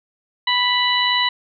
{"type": "harmonic tone", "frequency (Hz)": 987.8, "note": "B5", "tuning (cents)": 0, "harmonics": [1, 2, 3, 4], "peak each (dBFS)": [-21, -21, -21, -21], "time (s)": [0.47, 1.29], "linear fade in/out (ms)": 5, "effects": []}